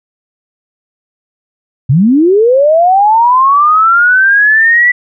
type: linear sweep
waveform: sine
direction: up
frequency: 118.4 to 1978 Hz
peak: -4 dBFS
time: 1.89-4.92 s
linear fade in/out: 10 ms
effects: none

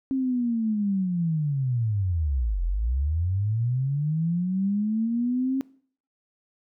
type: linear two-way sweep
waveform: sine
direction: down then up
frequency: 270 to 41 to 270 Hz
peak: -22 dBFS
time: 0.11-5.61 s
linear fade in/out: 0 ms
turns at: 2.64 s
effects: noise-tail reverb RT60 0.5 s tail -21 dB re dry

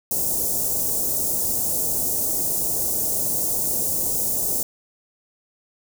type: band-stop noise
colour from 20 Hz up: white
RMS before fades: -23 dBFS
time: 0.11-4.63 s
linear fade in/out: 2 ms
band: 680 to 6700 Hz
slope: 24 dB/octave
effects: none

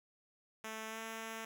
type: tone with pitch glide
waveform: 5% pulse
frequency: 220 to 223.8 Hz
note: A3 to A3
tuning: 0 to +30 cents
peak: -31 dBFS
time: 0.64-1.45 s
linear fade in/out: 5 ms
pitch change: +30 cents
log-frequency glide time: 0.88-0.99 s
effects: none

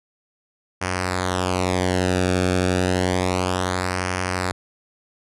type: tone with flanger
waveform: sawtooth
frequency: 91.5 Hz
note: F#2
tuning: 19 cents flat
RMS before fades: -22 dBFS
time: 0.81-4.52 s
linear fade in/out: 10 ms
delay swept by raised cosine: 0.26 to 1 ms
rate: 0.3 Hz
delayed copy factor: -0.75
effects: resampled to 24000 Hz

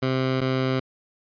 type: tone pair in turn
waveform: 15% pulse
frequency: 130.81 / 130.81 Hz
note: C3 / C3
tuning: 0 / 0 cents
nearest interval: unison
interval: 0 cents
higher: neither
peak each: -15 dBFS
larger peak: neither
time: 0.02-0.41 / 0.41-0.8 s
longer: neither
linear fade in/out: 10 ms
effects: resampled to 11025 Hz

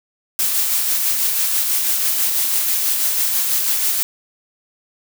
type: noise with tremolo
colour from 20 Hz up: blue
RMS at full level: -17 dBFS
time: 0.39-4.03 s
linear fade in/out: 0 ms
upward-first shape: sine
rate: 6.1 Hz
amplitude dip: 30%
effects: none

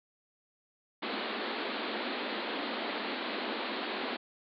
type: band-pass noise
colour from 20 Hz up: pink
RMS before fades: -36 dBFS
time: 1.02-4.17 s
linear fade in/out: 10 ms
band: 210 to 4400 Hz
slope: 96 dB/octave
effects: none

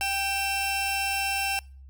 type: tone pair together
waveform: sawtooth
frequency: 784 / 2696 Hz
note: G5 / E7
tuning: 0 / +38 cents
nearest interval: octave + major sixth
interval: 2138 cents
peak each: -25 dBFS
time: 0.01-1.59 s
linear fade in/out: 0 ms
effects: noise-tail reverb RT60 0.4 s tail -25 dB re dry + added 67 Hz sine -44 dBFS peak until 1.89 s

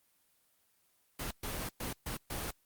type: noise bursts at uneven times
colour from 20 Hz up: pink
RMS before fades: -38 dBFS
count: 5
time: 1.19-1.31 / 1.43-1.69 / 1.8-1.93 / 2.06-2.17 / 2.3-2.51 s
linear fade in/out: 5 ms
effects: white hiss -72 dBFS RMS until 2.65 s + Opus 24 kbps

